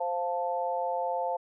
sine chord, F major, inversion second, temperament equal, 523.3 / 698.5 / 880 Hz, C5 / F5 / A5, 0 / 0 / 0 cents, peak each -32 dBFS, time 0-1.37 s, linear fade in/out 10 ms, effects none

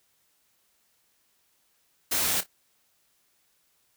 white noise with echo, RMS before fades -26 dBFS, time 2.11-2.41 s, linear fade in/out 10 ms, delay 28 ms, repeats 2, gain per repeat -14 dB, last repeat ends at 2.466 s, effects white hiss -69 dBFS RMS until 3.96 s

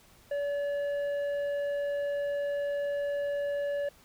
sine tone with tanh clipping, 572 Hz, D5, 46 cents flat, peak -30 dBFS, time 0.31-3.89 s, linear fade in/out 5 ms, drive 7 dB, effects pink hiss -59 dBFS RMS until 4.04 s

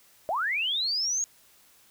sine linear sweep, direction up, 590 to 6690 Hz, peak -25 dBFS, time 0.29-1.24 s, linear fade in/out 0 ms, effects white hiss -59 dBFS RMS until 1.9 s

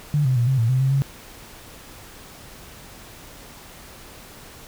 sine tone with pitch steps, 147.5 / 129.4 / 119.6 / 132.9 / 114.4 / 129.3 / 133.6 / 137.4 Hz, D3 / C3 / A#2 / C3 / A#2 / C3 / C3 / C#3, +8 / -19 / +45 / +27 / -32 / -20 / +36 / -15 cents, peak -16 dBFS, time 0.14-1.02 s, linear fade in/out 0 ms, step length 110 ms, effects pink hiss -43 dBFS RMS until 4.67 s

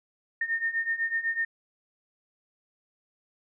sine beating tone pair, 1821 / 1829 Hz, A#6 / A#6, -41 / -33 cents, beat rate 8 Hz, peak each -31 / -28 dBFS, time 0.41-1.45 s, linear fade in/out 5 ms, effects none

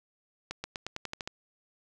accelerating click train, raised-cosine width 0.2 ms, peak -18 dBFS, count 9, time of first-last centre 0.51-1.275 s, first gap 130 ms, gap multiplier 0.91, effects none

